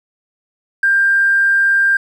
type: tone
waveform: triangle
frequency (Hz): 1591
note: G6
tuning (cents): +25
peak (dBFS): -6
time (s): 0.83-1.97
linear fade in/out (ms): 5
effects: tanh soft clip ceiling -8 dBFS